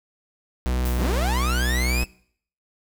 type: tone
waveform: 45% pulse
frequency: 62.3 Hz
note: B1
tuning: 16 cents sharp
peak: -21 dBFS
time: 0.66-2.04 s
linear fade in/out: 0 ms
type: noise with exponential decay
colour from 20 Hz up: blue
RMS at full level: -34 dBFS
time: 0.85-1.45 s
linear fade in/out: 5 ms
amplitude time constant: 130 ms
type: linear sweep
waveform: sawtooth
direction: up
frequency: 36.71 to 2641 Hz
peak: -22 dBFS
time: 0.96-2.06 s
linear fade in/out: 50 ms
effects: noise-tail reverb RT60 0.6 s tail -23 dB re dry